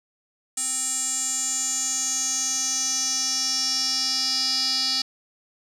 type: tone with band-pass filter sweep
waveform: square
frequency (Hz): 261.6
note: C4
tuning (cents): 0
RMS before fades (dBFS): -25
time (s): 0.57-5.02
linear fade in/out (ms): 5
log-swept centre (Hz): 8000 to 4700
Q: 7.8
effects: none